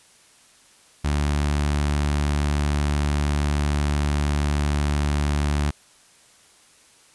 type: tone with notch filter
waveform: sawtooth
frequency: 73 Hz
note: D2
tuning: 10 cents flat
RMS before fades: -22 dBFS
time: 1.04-5.71 s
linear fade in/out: 10 ms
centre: 480 Hz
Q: 1.8
effects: white hiss -54 dBFS RMS until 7.14 s + resampled to 24000 Hz